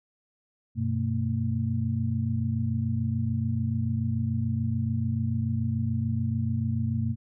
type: tone cluster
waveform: sine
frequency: 96.1 / 123 / 226.4 Hz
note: G2 / B2 / A3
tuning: -34 / -7 / +50 cents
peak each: -29 / -28 / -30 dBFS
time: 0.75-7.16 s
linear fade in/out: 50 ms
effects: none